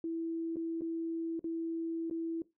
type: tone with dropouts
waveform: sine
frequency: 329.6 Hz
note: E4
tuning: in tune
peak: -33 dBFS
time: 0.04-2.42 s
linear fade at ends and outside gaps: 2 ms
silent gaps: 0.559-0.567 / 0.81-0.818 / 1.394-1.442 / 2.099-2.11 s
effects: noise-tail reverb RT60 0.2 s tail -18 dB re dry